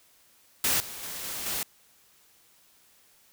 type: noise with level steps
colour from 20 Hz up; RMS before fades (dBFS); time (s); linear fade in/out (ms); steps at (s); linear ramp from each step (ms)
white; -25 / -40 / -37 / -35 / -31; 0.64-1.63; 2; 0.8 / 1.03 / 1.24 / 1.46; 2
effects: white hiss -61 dBFS RMS until 3.32 s